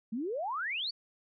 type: exponential sweep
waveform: sine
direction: up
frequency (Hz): 207.7 to 4699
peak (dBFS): -32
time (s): 0.12-0.91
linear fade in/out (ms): 10
effects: none